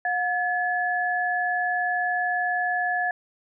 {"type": "tone pair together", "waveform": "sine", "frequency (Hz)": [720.2, 1713], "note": ["F#5", "A6"], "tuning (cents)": [-47, -47], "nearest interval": "octave + minor third", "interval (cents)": 1500, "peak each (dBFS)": -25, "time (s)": [0.05, 3.11], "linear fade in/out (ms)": 2, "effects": []}